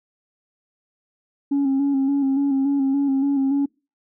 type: tone with vibrato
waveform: sine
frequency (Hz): 275.3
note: C#4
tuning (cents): -12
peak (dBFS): -15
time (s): 1.51-3.66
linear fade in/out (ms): 10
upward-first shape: square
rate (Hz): 3.5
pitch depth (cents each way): 35
effects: noise-tail reverb RT60 0.3 s tail -26 dB re dry + tanh soft clip ceiling -15 dBFS